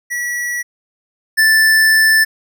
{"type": "tone pair in turn", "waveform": "square", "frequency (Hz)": [1937, 1760.7], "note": ["B6", "A6"], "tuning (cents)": [-34, 1], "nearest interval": "major second", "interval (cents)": 165, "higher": "first", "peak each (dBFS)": [-19, -9], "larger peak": "second", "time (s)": [[0.1, 0.63], [1.37, 2.25]], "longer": "second", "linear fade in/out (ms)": 20, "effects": []}